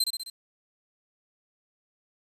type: tone with echo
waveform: sawtooth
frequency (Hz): 4115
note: C8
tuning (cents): -30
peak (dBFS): -19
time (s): 0-0.04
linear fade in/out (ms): 5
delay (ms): 65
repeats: 4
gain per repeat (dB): -4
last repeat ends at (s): 0.3
effects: resampled to 32000 Hz + 9-bit